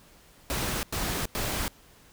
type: noise bursts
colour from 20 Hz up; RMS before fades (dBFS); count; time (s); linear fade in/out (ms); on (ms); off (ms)
pink; -30; 3; 0.5-1.68; 0; 330; 95
effects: pink hiss -56 dBFS RMS until 2.12 s